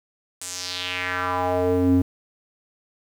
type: tone with band-pass filter sweep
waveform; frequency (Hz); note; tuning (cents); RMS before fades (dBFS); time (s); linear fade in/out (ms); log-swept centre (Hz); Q
square; 90.7; F#2; -34; -23; 0.41-2.02; 5; 8700 to 220; 2.8
effects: 8-bit